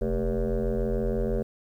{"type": "tone with frequency modulation", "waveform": "sine", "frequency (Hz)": 220, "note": "A3", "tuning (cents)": 0, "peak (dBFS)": -22, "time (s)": [0.01, 1.43], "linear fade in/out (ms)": 10, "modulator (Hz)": 86.5, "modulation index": 3.8, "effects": ["tanh soft clip ceiling -21 dBFS", "10-bit"]}